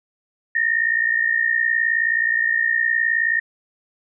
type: tone pair together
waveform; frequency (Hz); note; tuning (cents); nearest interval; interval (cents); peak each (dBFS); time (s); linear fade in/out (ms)
sine; 1800 / 1859.2; A6 / A#6; +39 / -5; minor second; 56; -20 / -19; 0.55-3.4; 5
effects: none